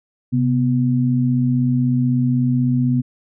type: tone pair together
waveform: sine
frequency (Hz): 130.79 / 246.9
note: C3 / B3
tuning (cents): 0 / 0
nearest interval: major seventh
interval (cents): 1100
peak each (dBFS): -17 / -17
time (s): 0.32-3.02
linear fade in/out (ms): 20
effects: none